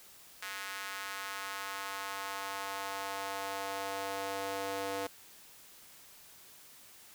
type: tone with high-pass filter sweep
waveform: square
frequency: 98 Hz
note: G2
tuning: in tune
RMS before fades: -39 dBFS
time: 0.42-5.07 s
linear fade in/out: 5 ms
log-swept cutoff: 1600 to 490 Hz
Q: 1.5
effects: white hiss -56 dBFS RMS until 7.14 s